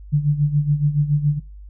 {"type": "tone with tremolo", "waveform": "sine", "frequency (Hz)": 146.83, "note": "D3", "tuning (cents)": 0, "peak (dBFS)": -12, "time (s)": [0.12, 1.4], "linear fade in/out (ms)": 20, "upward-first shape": "sine", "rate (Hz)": 7.1, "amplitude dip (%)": 75, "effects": ["noise-tail reverb RT60 0.3 s tail -23 dB re dry", "added 50 Hz sine -36 dBFS peak until 1.69 s"]}